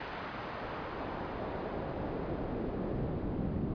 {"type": "noise with band-pass filter sweep", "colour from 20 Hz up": "brown", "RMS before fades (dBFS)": -37, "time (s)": [0, 3.74], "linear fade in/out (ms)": 5, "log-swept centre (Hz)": [1500, 230], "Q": 0.8, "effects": ["resampled to 11025 Hz"]}